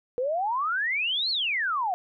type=exponential two-way sweep; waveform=sine; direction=up then down; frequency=477.6 to 4428 to 697 Hz; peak=-24 dBFS; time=0.18-1.94 s; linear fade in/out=0 ms; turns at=1.3 s; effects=none